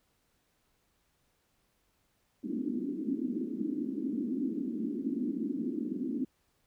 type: band-pass noise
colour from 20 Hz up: white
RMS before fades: -34 dBFS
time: 2.43-6.25 s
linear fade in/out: 5 ms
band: 220 to 310 Hz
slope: 48 dB/octave
effects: pink hiss -74 dBFS RMS until 6.66 s